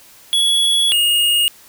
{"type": "tone pair in turn", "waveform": "square", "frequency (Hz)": [3372, 2854], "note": ["G#7", "F7"], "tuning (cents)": [26, 37], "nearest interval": "minor third", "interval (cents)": 289, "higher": "first", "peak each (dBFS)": -13, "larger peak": "neither", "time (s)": [[0.33, 0.92], [0.92, 1.48]], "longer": "first", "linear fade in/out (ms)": 0, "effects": ["white hiss -45 dBFS RMS until 1.68 s"]}